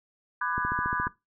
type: chord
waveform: sine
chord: G# half-diminished seventh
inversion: first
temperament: just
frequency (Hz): 996.7 / 1196.1 / 1495.1 / 1661.2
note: B5 / D6 / F#6 / G#6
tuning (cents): +16 / +31 / +18 / 0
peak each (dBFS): -32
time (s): 0.41-1.08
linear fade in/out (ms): 5
type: click train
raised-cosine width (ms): 3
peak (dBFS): -22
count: 8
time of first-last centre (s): 0.58-1.07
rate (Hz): 14.3
effects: noise-tail reverb RT60 0.2 s tail -19 dB re dry